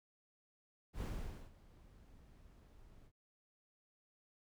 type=noise with ADSR envelope; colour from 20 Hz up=brown; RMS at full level=-40 dBFS; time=0.93-3.12 s; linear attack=83 ms; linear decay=490 ms; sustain=-21 dB; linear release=64 ms; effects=none